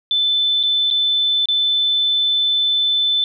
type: tone with dropouts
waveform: sine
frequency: 3520 Hz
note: A7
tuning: in tune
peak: -14 dBFS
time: 0.11-3.24 s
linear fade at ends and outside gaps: 1 ms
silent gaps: 0.63-0.635 / 0.903-0.91 / 1.457-1.486 s
effects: none